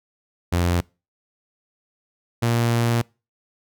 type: tone pair in turn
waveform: sawtooth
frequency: 87.31 / 117.53 Hz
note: F2 / A#2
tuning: 0 / +15 cents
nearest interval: perfect fourth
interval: 515 cents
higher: second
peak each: -14 dBFS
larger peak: neither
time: 0.52-0.81 / 2.42-3.02 s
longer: second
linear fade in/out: 10 ms
effects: noise-tail reverb RT60 0.3 s tail -25 dB re dry